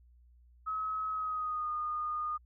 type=tone with pitch glide; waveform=sine; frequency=1280 to 1225 Hz; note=D#6 to D#6; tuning=+49 to -27 cents; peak=-32 dBFS; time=0.66-2.38 s; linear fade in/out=20 ms; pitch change=-76 cents; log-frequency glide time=1.1-1.7 s; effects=added 60 Hz sine -58 dBFS peak until 2.45 s